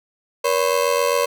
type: ring-modulated tone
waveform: 30% pulse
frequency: 523.3 Hz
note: C5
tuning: in tune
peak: -11 dBFS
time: 0.44-1.26 s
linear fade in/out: 10 ms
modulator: 43.8 Hz
effects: none